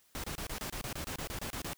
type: noise bursts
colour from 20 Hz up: pink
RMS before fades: -39 dBFS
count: 14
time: 0.15-1.733 s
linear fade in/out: 0 ms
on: 88 ms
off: 27 ms
effects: white hiss -67 dBFS RMS until 1.77 s